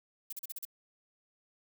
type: noise bursts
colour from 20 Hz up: violet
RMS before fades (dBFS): -40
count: 6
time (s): 0.3-0.652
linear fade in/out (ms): 5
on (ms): 27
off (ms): 38
effects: none